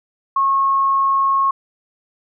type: tone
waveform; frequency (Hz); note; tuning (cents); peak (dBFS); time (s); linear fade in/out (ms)
sine; 1090; C#6; -29; -13; 0.36-1.51; 5
effects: none